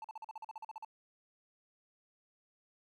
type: tone bursts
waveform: triangle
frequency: 880 Hz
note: A5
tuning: in tune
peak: -40 dBFS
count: 13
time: 0.02-0.848 s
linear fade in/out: 2 ms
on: 24 ms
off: 43 ms
effects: none